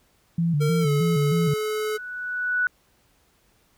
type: tone with vibrato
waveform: sine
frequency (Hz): 156.8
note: D#3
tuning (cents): +14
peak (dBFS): -19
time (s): 0.38-1.54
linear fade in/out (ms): 5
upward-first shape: square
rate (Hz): 3.2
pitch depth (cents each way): 120
type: tone with pitch glide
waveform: square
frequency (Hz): 457.5 to 429.3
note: A#4 to A4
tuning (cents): -32 to -43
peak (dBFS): -25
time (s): 0.6-1.98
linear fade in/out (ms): 20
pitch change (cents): -111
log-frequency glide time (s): 0.79-0.9
type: tone with exponential growth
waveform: sine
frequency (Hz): 1479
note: F#6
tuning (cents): -1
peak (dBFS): -18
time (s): 0.96-2.67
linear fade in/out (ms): 1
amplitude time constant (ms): 370
effects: pink hiss -63 dBFS RMS until 3.77 s